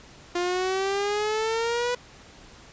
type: exponential sweep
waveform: sawtooth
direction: up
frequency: 349.2 to 493.9 Hz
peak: -20 dBFS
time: 0.35-1.95 s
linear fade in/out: 5 ms
effects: pink hiss -49 dBFS RMS until 2.72 s + resampled to 16000 Hz